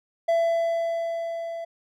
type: tone with level ramp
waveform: triangle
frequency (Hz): 669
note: E5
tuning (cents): +25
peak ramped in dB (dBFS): -16 to -29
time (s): 0.28-1.65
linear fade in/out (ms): 10
effects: none